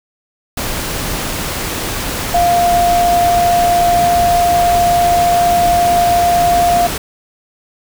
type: tone in noise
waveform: sine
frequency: 698.5 Hz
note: F5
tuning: in tune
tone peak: -9 dBFS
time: 2.34-6.87 s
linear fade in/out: 5 ms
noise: pink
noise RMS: -20 dBFS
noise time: 0.57-6.98 s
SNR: +8 dB
effects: none